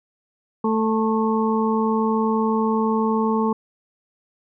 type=harmonic tone with a mistuned harmonic; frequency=221 Hz; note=A3; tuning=8 cents sharp; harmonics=1 / 2 / 4 / 5; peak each=-20 / -23 / -26 / -27 dBFS; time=0.64-3.53 s; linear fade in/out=5 ms; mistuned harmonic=5; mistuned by=-24 cents; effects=none